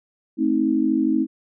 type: chord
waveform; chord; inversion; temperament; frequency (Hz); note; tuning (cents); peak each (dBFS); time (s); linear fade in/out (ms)
sine; A diminished; none; just; 220 / 264 / 316.8; A3 / C4 / Eb4; 0 / +16 / +31; -24 / -21 / -20; 0.37-1.27; 50
effects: none